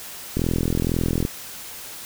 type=click train; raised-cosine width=3 ms; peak=-9 dBFS; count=38; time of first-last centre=0.37-1.251 s; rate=42 Hz; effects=white hiss -37 dBFS RMS until 2.05 s